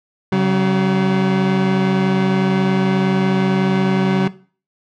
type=tone pair together; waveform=30% pulse; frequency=138.59 / 189.51 Hz; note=C#3 / F#3; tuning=0 / +42 cents; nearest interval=perfect fourth; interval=542 cents; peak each=-18 / -12 dBFS; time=0.32-4.28 s; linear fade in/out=5 ms; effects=noise-tail reverb RT60 0.4 s tail -17 dB re dry + low-pass 3000 Hz 12 dB/octave